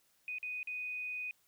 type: tone with dropouts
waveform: sine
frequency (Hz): 2489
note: D#7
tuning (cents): 0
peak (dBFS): -37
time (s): 0.28-1.31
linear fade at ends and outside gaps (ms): 1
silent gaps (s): 0.384-0.429 / 0.63-0.673
effects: white hiss -72 dBFS RMS until 1.47 s